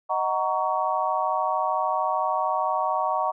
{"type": "chord", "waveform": "sine", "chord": "D# minor seventh", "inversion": "none", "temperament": "just", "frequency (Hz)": [622.3, 746.7, 933.4, 1120.1], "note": ["D#5", "F#5", "A#5", "C#6"], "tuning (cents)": [0, 16, 2, 18], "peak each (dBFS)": [-29, -27, -27, -27], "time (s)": [0.09, 3.32], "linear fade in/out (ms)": 20, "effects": []}